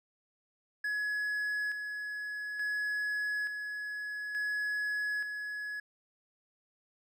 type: tone with tremolo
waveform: triangle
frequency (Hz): 1688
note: G#6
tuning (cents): +28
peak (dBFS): -29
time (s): 0.84-5.8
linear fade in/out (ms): 5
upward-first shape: square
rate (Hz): 0.57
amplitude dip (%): 45
effects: none